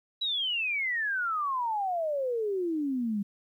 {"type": "exponential sweep", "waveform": "sine", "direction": "down", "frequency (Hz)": [3951, 196], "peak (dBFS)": -27, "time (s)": [0.21, 3.23], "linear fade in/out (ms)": 10, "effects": ["11-bit"]}